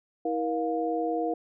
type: tone cluster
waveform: sine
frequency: 321.7 / 474.9 / 705 Hz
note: E4 / A#4 / F5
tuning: -42 / +32 / +16 cents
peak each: -30 dBFS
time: 0.25-1.34 s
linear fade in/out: 5 ms
effects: none